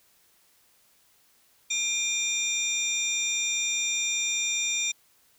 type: tone cluster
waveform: sine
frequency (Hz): 2399 / 3635 / 5800 / 7320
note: D7 / A#7 / F#8 / A#8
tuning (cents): +36 / -44 / -35 / -32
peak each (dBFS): -30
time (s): 1.7-4.92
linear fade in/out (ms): 10
effects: tanh soft clip ceiling -17 dBFS + white hiss -63 dBFS RMS until 5.38 s